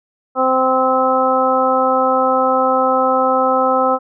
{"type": "harmonic tone", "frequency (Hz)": 259.8, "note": "C4", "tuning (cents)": -12, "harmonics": [1, 2, 3, 4, 5], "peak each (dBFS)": [-22, -16, -18, -21, -17], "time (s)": [0.35, 3.99], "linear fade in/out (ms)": 50, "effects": []}